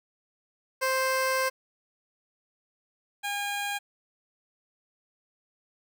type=tone pair in turn; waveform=15% pulse; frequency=524 / 811.7 Hz; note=C5 / G#5; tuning=+2 / -40 cents; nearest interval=minor sixth; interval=758 cents; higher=second; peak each=-18 / -23 dBFS; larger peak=first; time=0.81-1.5 / 3.23-3.79 s; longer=first; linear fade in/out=20 ms; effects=none